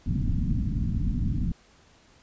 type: low-pass noise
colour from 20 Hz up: pink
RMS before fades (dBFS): -26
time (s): 0.06-1.52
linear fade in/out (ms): 2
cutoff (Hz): 260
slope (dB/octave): 48
effects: pink hiss -58 dBFS RMS until 2.22 s + resampled to 16000 Hz